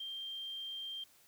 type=tone; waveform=sine; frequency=3174 Hz; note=G7; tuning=21 cents sharp; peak=-40 dBFS; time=0-1.04 s; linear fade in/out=5 ms; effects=white hiss -65 dBFS RMS until 1.27 s